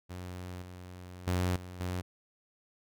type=tone with level steps; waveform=sawtooth; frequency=90.4 Hz; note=F#2; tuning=40 cents flat; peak=-36 / -41 / -24 / -39 / -29 dBFS; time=0.09-2.02 s; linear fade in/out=20 ms; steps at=0.62 / 1.27 / 1.56 / 1.8 s; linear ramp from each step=2 ms; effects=none